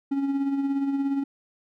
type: tone with tremolo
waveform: triangle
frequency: 276.5 Hz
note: C#4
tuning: 4 cents flat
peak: -19 dBFS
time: 0.11-1.24 s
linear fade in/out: 10 ms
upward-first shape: sine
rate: 17 Hz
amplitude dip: 45%
effects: none